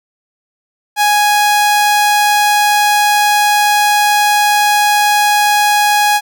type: tone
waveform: sawtooth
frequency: 830.6 Hz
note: G#5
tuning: in tune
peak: -5 dBFS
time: 0.96-6.21 s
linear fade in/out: 50 ms
effects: none